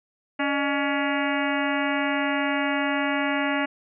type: harmonic tone with a mistuned harmonic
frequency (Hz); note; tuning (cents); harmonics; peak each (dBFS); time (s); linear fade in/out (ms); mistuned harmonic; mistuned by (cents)
281.3; C#4; +26; 1 / 2 / 3 / 4 / 5 / 6 / 7 / 8 / 9 / 10; -26 / -30 / -31 / -34 / -33 / -32 / -32 / -34 / -39 / -36; 0.39-3.66; 10; 2; +130
effects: none